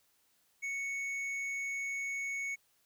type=tone with hard clipping; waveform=triangle; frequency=2217 Hz; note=C#7; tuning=in tune; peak=-36 dBFS; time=0.62-2.56 s; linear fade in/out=20 ms; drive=9 dB; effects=white hiss -72 dBFS RMS until 2.85 s